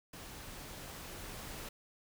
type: noise with level ramp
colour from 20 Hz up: pink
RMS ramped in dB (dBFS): -49 to -45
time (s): 0.13-1.69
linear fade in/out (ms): 5
effects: none